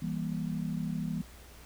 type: chord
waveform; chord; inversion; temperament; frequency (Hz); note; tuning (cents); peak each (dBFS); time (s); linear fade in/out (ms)
sine; E diminished; none; just; 164.81 / 197.78 / 237.3; E3 / G3 / Bb3; 0 / +16 / +31; -34 / -36 / -37; 0.02-1.22; 5
effects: added 60 Hz sine -52 dBFS peak until 1.65 s + pink hiss -54 dBFS RMS until 1.65 s